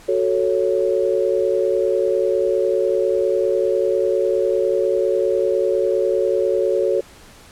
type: chord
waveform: sine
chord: F# minor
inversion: none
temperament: equal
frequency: 370 / 440 / 554.4 Hz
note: F#4 / A4 / C#5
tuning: 0 / 0 / 0 cents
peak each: -20 dBFS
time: 0.08-7.01 s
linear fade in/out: 10 ms
effects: pink hiss -45 dBFS RMS until 7.51 s + low-pass 11000 Hz 12 dB/octave

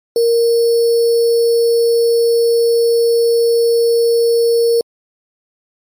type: tone with sample-and-hold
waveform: sine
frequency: 466.2 Hz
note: A#4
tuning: in tune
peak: -9 dBFS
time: 0.16-4.81 s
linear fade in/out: 2 ms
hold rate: 4900 Hz
effects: MP3 64 kbps

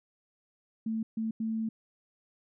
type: tone bursts at uneven times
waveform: sine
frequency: 222.4 Hz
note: A3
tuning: 19 cents sharp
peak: -29 dBFS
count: 3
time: 0.86-1.03 / 1.17-1.31 / 1.4-1.69 s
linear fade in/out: 5 ms
effects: none

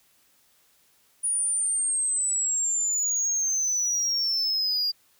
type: exponential sweep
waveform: sine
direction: down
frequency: 9700 to 4794 Hz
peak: -20 dBFS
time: 1.23-4.92 s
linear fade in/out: 20 ms
effects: tanh soft clip ceiling -22 dBFS + white hiss -63 dBFS RMS until 5.19 s

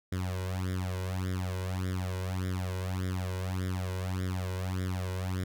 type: tone with flanger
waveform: sawtooth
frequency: 92.5 Hz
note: F#2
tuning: in tune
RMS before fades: -33 dBFS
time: 0.12-5.44 s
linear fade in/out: 5 ms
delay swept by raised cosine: 0.56 to 2.06 ms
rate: 1.7 Hz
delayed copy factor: +1
effects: none

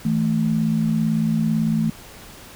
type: tone pair together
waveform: sine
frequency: 162 / 220 Hz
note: E3 / A3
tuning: -30 / 0 cents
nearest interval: perfect fourth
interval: 530 cents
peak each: -21 / -19 dBFS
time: 0.05-1.9 s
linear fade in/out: 5 ms
effects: pink hiss -42 dBFS RMS until 2.55 s

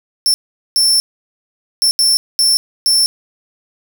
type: tone bursts at uneven times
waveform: sawtooth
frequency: 5380 Hz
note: E8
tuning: 34 cents sharp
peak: -7 dBFS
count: 6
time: 0.26-0.34 / 0.76-1 / 1.82-1.91 / 1.99-2.17 / 2.39-2.57 / 2.86-3.06 s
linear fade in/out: 0 ms
effects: none

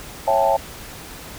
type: chord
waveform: sine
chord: A dominant seventh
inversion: first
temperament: just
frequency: 550 / 660 / 792 / 880 Hz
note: C#5 / E5 / G5 / A5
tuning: -14 / +2 / +18 / 0 cents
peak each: -20 dBFS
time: 0.27-0.57 s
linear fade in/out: 10 ms
effects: pink hiss -37 dBFS RMS until 1.38 s

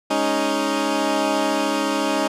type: chord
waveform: 15% pulse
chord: Ab suspended fourth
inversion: none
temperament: equal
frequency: 207.7 / 277.2 / 311.1 Hz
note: Ab3 / Db4 / Eb4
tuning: 0 / 0 / 0 cents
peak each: -21 / -16 / -16 dBFS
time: 0.1-2.28 s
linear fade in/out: 10 ms
effects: low-pass 9000 Hz 12 dB/octave

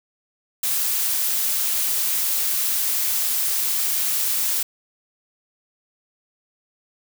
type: noise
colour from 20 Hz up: blue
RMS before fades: -22 dBFS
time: 0.63-4.63 s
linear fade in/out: 5 ms
effects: none

